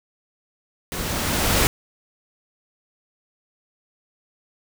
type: noise with level ramp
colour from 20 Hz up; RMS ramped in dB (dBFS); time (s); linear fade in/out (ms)
pink; -29 to -17; 0.92-1.67; 0
effects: none